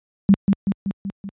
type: tone with echo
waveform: sine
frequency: 197.1 Hz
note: G3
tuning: 10 cents sharp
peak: -8 dBFS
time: 0.29-0.34 s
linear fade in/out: 0 ms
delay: 190 ms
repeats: 5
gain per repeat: -4 dB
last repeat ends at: 1.29 s
effects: high-pass 60 Hz 12 dB/octave + resampled to 8000 Hz